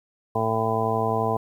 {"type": "harmonic tone", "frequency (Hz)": 111.6, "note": "A2", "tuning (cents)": 25, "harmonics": [1, 2, 3, 4, 5, 6, 7, 8, 9], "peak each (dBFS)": [-29, -31, -36, -27, -36, -28, -28, -38, -28], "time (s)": [0.35, 1.37], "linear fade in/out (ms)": 5, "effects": ["9-bit"]}